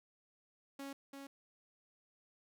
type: tone with echo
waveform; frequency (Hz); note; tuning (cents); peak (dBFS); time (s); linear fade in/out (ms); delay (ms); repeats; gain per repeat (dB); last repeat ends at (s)
sawtooth; 276.1; C#4; -7; -40; 0.79-0.93; 5; 340; 1; -4; 1.27
effects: none